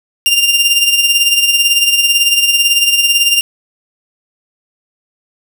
sawtooth tone with tremolo, 2794 Hz, F7, in tune, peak -3 dBFS, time 0.26-3.41 s, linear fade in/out 0 ms, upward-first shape sine, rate 18 Hz, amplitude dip 55%, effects none

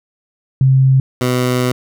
sine / 15% pulse tone pair in turn, 132.8 / 125.35 Hz, C3 / B2, +26 / +26 cents, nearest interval minor second, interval 100 cents, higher first, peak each -7 dBFS, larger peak neither, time 0.61-1 / 1.21-1.72 s, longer second, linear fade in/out 2 ms, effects none

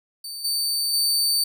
sawtooth tone with level steps, 4573 Hz, D8, 47 cents flat, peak -29 / -19 / -16 dBFS, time 0.24-1.44 s, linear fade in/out 5 ms, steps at 0.44 / 0.93 s, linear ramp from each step 10 ms, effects none

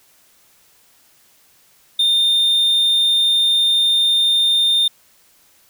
triangle tone, 3626 Hz, A#7, 49 cents flat, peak -11 dBFS, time 1.99-4.88 s, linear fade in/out 5 ms, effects white hiss -54 dBFS RMS until 5.69 s

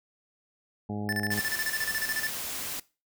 harmonic tone, 103.83 Hz, G#2, in tune, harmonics 1 / 2 / 3 / 4 / 5 / 6 / 7 / 8, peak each -36 / -33 / -41 / -41 / -50 / -47 / -44 / -45 dBFS, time 0.89-1.4 s, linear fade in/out 5 ms
square tone with tremolo, 1760 Hz, A6, in tune, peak -28 dBFS, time 1.09-2.3 s, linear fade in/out 0 ms, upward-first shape square, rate 14 Hz, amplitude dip 80%
white noise, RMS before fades -35 dBFS, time 1.31-2.8 s, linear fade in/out 5 ms
effects noise-tail reverb RT60 0.3 s tail -20 dB re dry

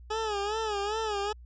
20% pulse tone with vibrato, 422.4 Hz, G#4, 29 cents sharp, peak -24 dBFS, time 0.1-1.33 s, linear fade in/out 10 ms, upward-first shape sine, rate 2.5 Hz, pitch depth 99 cents each way, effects added 60 Hz sine -46 dBFS peak until 1.45 s + resampled to 16000 Hz

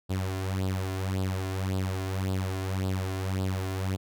sawtooth tone with flanger, 94.7 Hz, F#2, 41 cents sharp, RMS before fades -30 dBFS, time 0.09-3.97 s, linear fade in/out 20 ms, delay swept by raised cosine 0.23 to 2.93 ms, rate 1.8 Hz, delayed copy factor +0.7, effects none

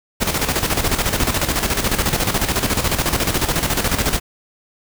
pink noise with tremolo, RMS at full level -17 dBFS, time 0.2-4.2 s, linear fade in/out 20 ms, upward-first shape square, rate 14 Hz, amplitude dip 60%, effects none

